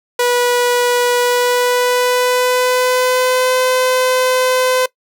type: tone with pitch glide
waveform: sawtooth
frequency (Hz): 488.2 to 510.4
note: B4 to C5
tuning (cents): -20 to -43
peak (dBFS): -8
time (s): 0.19-4.86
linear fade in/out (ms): 5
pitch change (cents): +77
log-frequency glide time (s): 1.16-3.56
effects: noise-tail reverb RT60 0.1 s tail -20 dB re dry